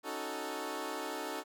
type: chord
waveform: 15% pulse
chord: D# half-diminished seventh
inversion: third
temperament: equal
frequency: 277.2 / 311.1 / 370 / 440 Hz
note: C#4 / D#4 / F#4 / A4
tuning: 0 / 0 / 0 / 0 cents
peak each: -38 / -36 / -37 / -35 dBFS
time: 0.03-1.44 s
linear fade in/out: 50 ms
effects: none